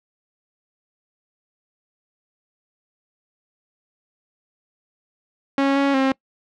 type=tone with pitch steps; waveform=sawtooth; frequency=275.2 / 278 / 266.9 Hz; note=C#4 / C#4 / C4; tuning=-12 / +5 / +35 cents; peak=-12 dBFS; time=5.58-6.12 s; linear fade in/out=2 ms; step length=180 ms; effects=noise-tail reverb RT60 0.1 s tail -24 dB re dry + low-pass 3000 Hz 12 dB/octave